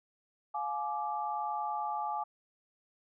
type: chord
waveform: sine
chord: D diminished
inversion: first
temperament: just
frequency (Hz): 704.8 / 845.8 / 1174.7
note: F5 / Ab5 / D6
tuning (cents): +16 / +31 / 0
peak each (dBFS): -40 / -34 / -38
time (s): 0.54-2.24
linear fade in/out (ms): 10
effects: none

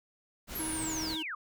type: noise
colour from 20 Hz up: pink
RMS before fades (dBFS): -41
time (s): 0.47-1.18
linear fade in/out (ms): 50
type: linear sweep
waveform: sine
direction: down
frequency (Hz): 11840 to 1101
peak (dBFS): -35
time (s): 0.55-1.35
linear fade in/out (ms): 5
type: tone with vibrato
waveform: square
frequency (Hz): 317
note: D#4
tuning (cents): +32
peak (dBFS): -37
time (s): 0.59-1.23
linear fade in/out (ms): 10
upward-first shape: triangle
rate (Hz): 14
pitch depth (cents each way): 19
effects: none

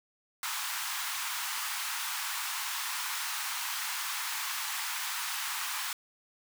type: high-pass noise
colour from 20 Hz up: pink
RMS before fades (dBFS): -35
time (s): 0.43-5.93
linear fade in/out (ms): 2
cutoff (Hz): 890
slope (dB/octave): 48
effects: none

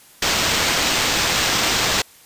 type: noise with sample-and-hold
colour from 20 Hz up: white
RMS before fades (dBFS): -19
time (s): 0.22-2.02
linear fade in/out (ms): 5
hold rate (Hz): 11025
effects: white hiss -48 dBFS RMS until 2.25 s + resampled to 32000 Hz

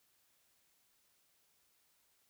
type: silence
effects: white hiss -74 dBFS RMS until 2.29 s

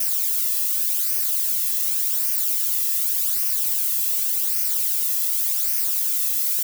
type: noise with flanger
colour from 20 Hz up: violet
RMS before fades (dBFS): -22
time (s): 0-6.63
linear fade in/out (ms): 5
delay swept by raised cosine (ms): 0.26 to 1.36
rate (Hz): 0.87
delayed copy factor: -0.6
effects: none

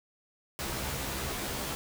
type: noise with comb filter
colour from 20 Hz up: pink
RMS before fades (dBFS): -35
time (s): 0.59-1.75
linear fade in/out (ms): 0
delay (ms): 15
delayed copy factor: +0.8
effects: none

